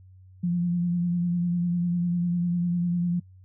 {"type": "tone with vibrato", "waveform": "sine", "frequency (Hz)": 174.3, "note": "F3", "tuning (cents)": -3, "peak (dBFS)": -22, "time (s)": [0.43, 3.2], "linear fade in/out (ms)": 10, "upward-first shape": "sine", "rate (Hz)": 10, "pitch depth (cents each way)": 29, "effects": ["noise-tail reverb RT60 0.1 s tail -26 dB re dry", "added 93 Hz sine -48 dBFS peak until 3.44 s"]}